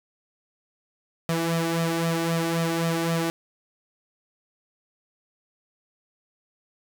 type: tone with flanger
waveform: sawtooth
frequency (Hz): 166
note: E3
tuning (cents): +12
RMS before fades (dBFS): -25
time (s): 1.29-3.3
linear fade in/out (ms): 0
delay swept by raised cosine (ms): 1.6 to 2.7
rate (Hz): 3.8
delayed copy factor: +0.7
effects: none